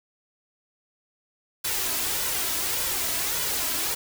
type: noise with flanger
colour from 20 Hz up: white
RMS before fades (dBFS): -27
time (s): 1.64-3.95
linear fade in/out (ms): 10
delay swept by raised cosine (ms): 2 to 3.1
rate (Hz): 1.7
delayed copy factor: +0.5
effects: none